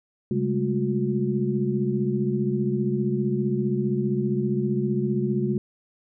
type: tone cluster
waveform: sine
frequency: 135.6 / 199.9 / 215.1 / 361.4 Hz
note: C#3 / G3 / A3 / F#4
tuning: -38 / +34 / -39 / -41 cents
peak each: -27 dBFS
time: 0.31-5.58 s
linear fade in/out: 2 ms
effects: none